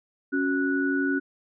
sine tone cluster, 276.6 / 368.3 / 1472 Hz, C#4 / F#4 / F#6, -4 / -8 / -9 cents, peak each -24 / -30 / -28 dBFS, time 0.32-1.2 s, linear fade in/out 20 ms, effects none

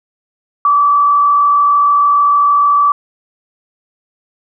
sine tone with frequency modulation, 1156 Hz, D6, 28 cents flat, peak -7 dBFS, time 0.65-2.92 s, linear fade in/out 2 ms, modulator 46.5 Hz, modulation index 0.43, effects none

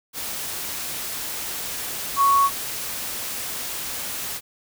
sine tone in noise, 1111 Hz, C#6, 4 cents sharp, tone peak -14 dBFS, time 2.16-2.5 s, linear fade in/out 50 ms, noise white, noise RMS -30 dBFS, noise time 0.13-4.41 s, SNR +13 dB, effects none

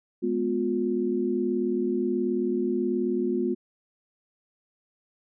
sine tone cluster, 210.4 / 249 / 356.7 Hz, G#3 / B3 / F4, +23 / +14 / +37 cents, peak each -30 / -28 / -26 dBFS, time 0.22-3.55 s, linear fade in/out 20 ms, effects none

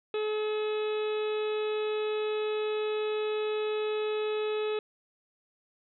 harmonic tone, 427.2 Hz, G#4, 49 cents sharp, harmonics 1 / 2 / 3 / 4 / 5 / 6 / 7 / 8 / 9, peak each -28 / -44 / -42 / -49 / -52 / -42 / -53 / -47 / -48 dBFS, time 0.14-4.79 s, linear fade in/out 2 ms, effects none

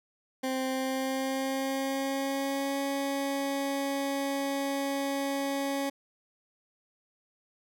20% pulse tone with pitch glide, 261.6 to 277 Hz, C4 to C#4, 0 to -1 cents, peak -24 dBFS, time 0.43-5.9 s, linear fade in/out 10 ms, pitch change +99 cents, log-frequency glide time 0.66-2.8 s, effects none

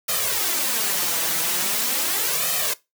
white noise with flanger, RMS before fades -23 dBFS, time 0.08-2.74 s, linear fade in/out 10 ms, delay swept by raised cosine 1.6 to 6.2 ms, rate 0.41 Hz, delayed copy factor +0.85, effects noise-tail reverb RT60 0.2 s tail -19 dB re dry + high-pass 150 Hz 12 dB/octave

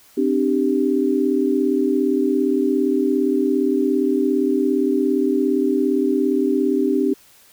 sine chord, C suspended second, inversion none, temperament equal with one note detuned, 261.6 / 299 / 392 Hz, C4 / D4 / G4, 0 / +31 / 0 cents, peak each -20 dBFS, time 0.17-7.14 s, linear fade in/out 10 ms, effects white hiss -51 dBFS RMS until 7.52 s

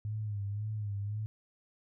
sine tone with vibrato, 104.1 Hz, G#2, 5 cents sharp, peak -33 dBFS, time 0.05-1.26 s, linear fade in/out 0 ms, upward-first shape sine, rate 1.9 Hz, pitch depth 68 cents each way, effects none

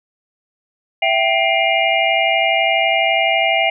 sine tone cluster, 663 / 775 / 2110 / 2382 / 2853 Hz, E5 / G5 / C7 / D7 / F7, +10 / -20 / +14 / +24 / +36 cents, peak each -18 / -19 / -19 / -21 / -21 dBFS, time 1.02-3.7 s, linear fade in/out 5 ms, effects none

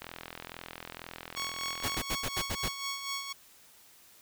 click train, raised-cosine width 0.3 ms, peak -24 dBFS, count 83, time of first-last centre 0.02-1.968 s, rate 42.1 Hz
10% pulse tone with tremolo, 1108.7 Hz, C#6, in tune, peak -24 dBFS, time 1.36-3.33 s, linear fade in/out 10 ms, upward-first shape sine, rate 4.1 Hz, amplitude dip 55%
pink noise bursts, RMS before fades -33 dBFS, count 7, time 1.83-2.687 s, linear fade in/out 10 ms, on 59 ms, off 74 ms
effects white hiss -58 dBFS RMS until 4.21 s

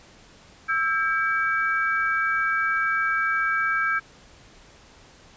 sine tone cluster, 1319 / 1602 / 2284 Hz, E6 / G6 / D7, +1 / +37 / -49 cents, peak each -25 / -23 / -30 dBFS, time 0.68-4 s, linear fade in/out 20 ms, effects pink hiss -51 dBFS RMS until 5.36 s + resampled to 16000 Hz

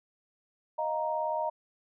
sine chord, Eb suspended second, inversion none, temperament just, 622.3 / 700 / 933.4 Hz, Eb5 / F5 / Bb5, 0 / +4 / +2 cents, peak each -32 / -37 / -31 dBFS, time 0.78-1.5 s, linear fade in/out 10 ms, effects none

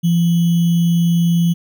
sine tone with sample-and-hold, 170 Hz, F3, 46 cents flat, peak -11 dBFS, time 0.03-1.54 s, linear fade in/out 20 ms, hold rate 3150 Hz, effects none

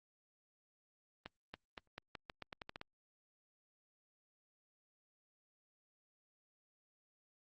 accelerating click train, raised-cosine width 0.3 ms, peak -29 dBFS, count 12, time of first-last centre 1.26-2.814 s, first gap 280 ms, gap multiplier 0.85, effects Opus 24 kbps

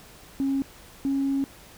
sine tone pair in turn, 272.6 / 274.2 Hz, C#4 / C#4, -29 / -19 cents, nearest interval unison, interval 10 cents, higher second, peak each -21 dBFS, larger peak neither, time 0.4-0.62 / 1.05-1.44 s, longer second, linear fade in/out 0 ms, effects tanh soft clip ceiling -18 dBFS + pink hiss -49 dBFS RMS until 1.77 s

